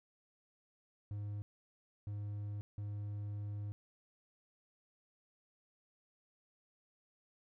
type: tone bursts at uneven times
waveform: triangle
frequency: 103.1 Hz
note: G#2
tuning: 12 cents flat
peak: -37 dBFS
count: 3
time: 1.11-1.42 / 2.07-2.61 / 2.78-3.72 s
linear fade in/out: 0 ms
effects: none